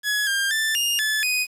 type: tone with pitch steps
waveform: sawtooth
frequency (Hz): 1687 / 1601 / 1767 / 2829 / 1731 / 2494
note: G#6 / G6 / A6 / F7 / A6 / D#7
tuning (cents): +27 / +36 / +7 / +22 / -29 / +3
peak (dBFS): -17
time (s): 0.03-1.47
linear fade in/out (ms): 50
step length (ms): 240
effects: resampled to 32000 Hz + 8-bit